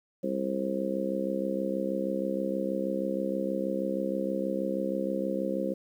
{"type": "harmonic tone", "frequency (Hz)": 66.3, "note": "C2", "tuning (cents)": 23, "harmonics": [3, 4, 5, 6, 7, 8], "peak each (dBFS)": [-33, -36, -35, -39, -39, -32], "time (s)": [0.23, 5.74], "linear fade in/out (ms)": 10, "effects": ["10-bit"]}